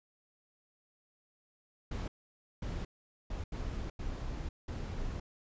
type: noise bursts at uneven times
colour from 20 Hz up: brown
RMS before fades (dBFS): -38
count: 6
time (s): 1.91-2.08 / 2.62-2.85 / 3.3-3.44 / 3.52-3.9 / 3.99-4.49 / 4.68-5.2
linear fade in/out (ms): 5
effects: resampled to 16000 Hz